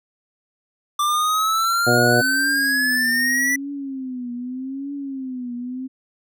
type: exponential sweep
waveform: square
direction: up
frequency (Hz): 1174.7 to 1975.5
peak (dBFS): -18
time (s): 0.99-3.56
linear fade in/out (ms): 5
type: harmonic tone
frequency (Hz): 120.8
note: B2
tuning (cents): -38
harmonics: 1 / 2 / 3 / 4 / 5 / 6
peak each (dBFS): -22 / -22 / -22 / -22 / -22 / -22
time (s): 1.86-2.22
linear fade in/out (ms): 20
type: tone with vibrato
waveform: sine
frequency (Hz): 261.6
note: C4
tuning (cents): 0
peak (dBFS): -26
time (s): 2.19-5.88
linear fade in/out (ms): 20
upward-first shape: triangle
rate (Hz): 0.82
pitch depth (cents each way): 150
effects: none